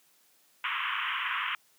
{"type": "band-pass noise", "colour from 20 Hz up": "pink", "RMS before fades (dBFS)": -32, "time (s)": [0.64, 1.55], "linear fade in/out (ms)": 2, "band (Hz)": [990, 3200], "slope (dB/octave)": 96, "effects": ["white hiss -65 dBFS RMS until 1.78 s", "high-pass 150 Hz 12 dB/octave"]}